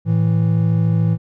triangle tone pair together, 110.9 / 164.63 Hz, A2 / E3, +14 / -2 cents, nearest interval perfect fifth, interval 684 cents, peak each -14 dBFS, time 0.05-1.18 s, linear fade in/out 50 ms, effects none

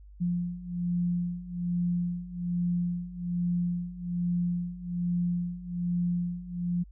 sine beating tone pair, 174.61 / 175.81 Hz, F3 / F3, 0 / +12 cents, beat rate 1.2 Hz, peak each -32 / -29 dBFS, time 0.2-6.84 s, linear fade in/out 20 ms, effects added 50 Hz sine -47 dBFS peak until 6.91 s

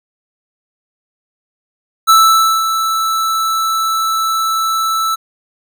square tone with ADSR envelope, 1318.5 Hz, E6, in tune, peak -5 dBFS, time 2.07-5.16 s, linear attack 26 ms, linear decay 530 ms, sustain -9 dB, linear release 19 ms, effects none

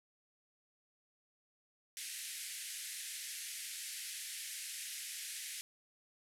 white band-pass noise, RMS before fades -45 dBFS, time 1.97-5.61 s, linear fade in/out 0 ms, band 1700 to 12000 Hz, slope 48 dB/octave, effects none

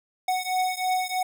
square beating tone pair, 739 / 742.1 Hz, F#5 / F#5, -2 / +5 cents, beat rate 3.1 Hz, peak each -27 / -28 dBFS, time 0.28-1.23 s, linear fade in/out 5 ms, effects none

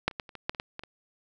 clicks, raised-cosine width 0.3 ms, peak -8 / -30 / -17 / -30 / -25 / -11 / -28 / -15 / -21 / -26 dBFS, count 10, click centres 0.08 / 0.112 / 0.198 / 0.292 / 0.353 / 0.495 / 0.548 / 0.599 / 0.794 / 0.836 s, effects none

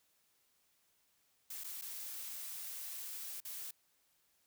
blue noise with dropouts, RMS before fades -45 dBFS, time 1.5-3.71 s, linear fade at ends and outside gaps 5 ms, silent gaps 1.637-1.642 / 1.814-1.82 / 3.404-3.45 s, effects white hiss -75 dBFS RMS until 4.46 s

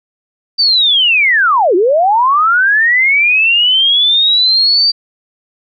sine linear two-way sweep, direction down then up, 4678 to 334.2 to 4678 Hz, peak -7 dBFS, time 0.58-4.92 s, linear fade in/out 20 ms, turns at 1.75 s, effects none

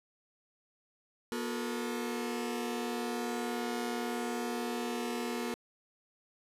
sawtooth tone cluster, 240.4 / 360.7 / 440.8 Hz, B3 / F#4 / A4, -46 / -44 / +3 cents, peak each -32 / -36 / -36 dBFS, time 1.32-5.54 s, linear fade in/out 0 ms, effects resampled to 32000 Hz

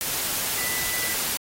sine tone in noise, 1986 Hz, B6, 9 cents sharp, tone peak -32 dBFS, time 0.58-1.14 s, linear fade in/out 0 ms, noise white, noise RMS -27 dBFS, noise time 0.01-1.37 s, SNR -8 dB, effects AAC 48 kbps

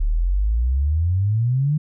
sine exponential sweep, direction up, 35.66 to 155.56 Hz, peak -16 dBFS, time 0-1.78 s, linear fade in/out 10 ms, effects none

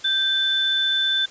sine tone pair together, 1568 / 3525 Hz, G6 / A7, 0 / +2 cents, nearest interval octave + major second, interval 1402 cents, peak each -25 / -19 dBFS, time 0.04-1.26 s, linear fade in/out 10 ms, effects white hiss -44 dBFS RMS until 1.3 s + resampled to 16000 Hz

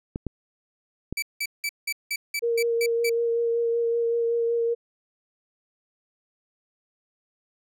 clicks, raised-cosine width 3 ms, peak -16 dBFS, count 3, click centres 0.159 / 0.267 / 1.126 s
sawtooth tone bursts, 2310 Hz, D7, 29 cents flat, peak -22 dBFS, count 9, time 1.17-3.096 s, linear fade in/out 5 ms, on 54 ms, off 180 ms
sine tone with vibrato, 466.2 Hz, A#4, in tune, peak -21 dBFS, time 2.42-4.75 s, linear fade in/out 20 ms, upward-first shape sine, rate 5.3 Hz, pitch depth 14 cents each way
effects none

